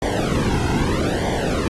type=noise with flanger; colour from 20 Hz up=brown; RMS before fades=-21 dBFS; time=0.02-1.68 s; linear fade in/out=2 ms; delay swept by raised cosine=0.75 to 1.75 ms; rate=0.79 Hz; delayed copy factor=-0.95; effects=low-pass 11000 Hz 12 dB/octave + AAC 32 kbps